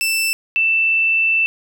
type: tone pair in turn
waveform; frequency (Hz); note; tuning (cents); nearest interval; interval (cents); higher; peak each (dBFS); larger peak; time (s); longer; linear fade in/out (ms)
sawtooth / sine; 2661 / 2661; E7 / E7; +16 / +16; unison; 0; neither; -13; neither; 0.01-0.33 / 0.56-1.46; second; 0
effects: none